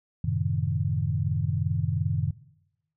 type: chord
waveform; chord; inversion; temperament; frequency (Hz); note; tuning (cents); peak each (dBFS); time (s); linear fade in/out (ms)
sine; F# diminished seventh; none; equal with one note detuned; 92.5 / 110 / 133.1 / 155.56; F#2 / A2 / C3 / Eb3; 0 / 0 / +30 / 0; -29; 0.24-2.31; 5
effects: noise-tail reverb RT60 0.9 s tail -20 dB re dry